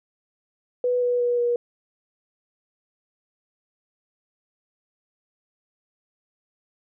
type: tone with pitch steps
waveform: sine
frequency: 493.9 / 489.1 / 484.3 / 479.6 Hz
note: B4 / B4 / B4 / A#4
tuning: 0 / -17 / -34 / +49 cents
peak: -19 dBFS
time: 0.84-1.56 s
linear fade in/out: 2 ms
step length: 180 ms
effects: none